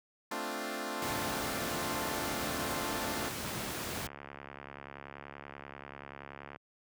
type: chord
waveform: 10% pulse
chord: D minor seventh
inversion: second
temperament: equal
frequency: 220 / 261.6 / 293.7 / 349.2 Hz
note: A3 / C4 / D4 / F4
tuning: 0 / 0 / 0 / 0 cents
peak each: -33 dBFS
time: 0.31-3.29 s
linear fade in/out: 5 ms
type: noise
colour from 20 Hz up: pink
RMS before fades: -38 dBFS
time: 1.02-4.07 s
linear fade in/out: 2 ms
type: click train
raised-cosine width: 0.5 ms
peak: -29 dBFS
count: 220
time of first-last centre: 3.45-6.561 s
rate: 70.4 Hz
effects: high-pass 80 Hz 12 dB/octave